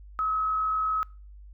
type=tone with frequency modulation; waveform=sine; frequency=1282 Hz; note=E6; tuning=49 cents flat; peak=-24 dBFS; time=0.19-1.03 s; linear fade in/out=0 ms; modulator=47.5 Hz; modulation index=0.3; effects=noise-tail reverb RT60 0.4 s tail -26 dB re dry + added 50 Hz sine -44 dBFS peak until 1.53 s